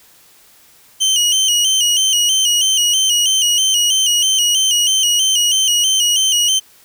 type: tone with vibrato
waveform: 25% pulse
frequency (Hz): 3000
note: F#7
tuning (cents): +23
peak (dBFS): -8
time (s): 1-6.6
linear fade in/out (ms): 20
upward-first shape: square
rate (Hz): 3.1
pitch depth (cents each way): 58
effects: white hiss -48 dBFS RMS until 6.84 s